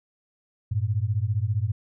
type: beating tone pair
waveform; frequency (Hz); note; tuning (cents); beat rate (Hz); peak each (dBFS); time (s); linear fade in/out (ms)
sine; 98 / 113; G2 / A2; 0 / +47; 15; -25; 0.71-1.72; 10
effects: none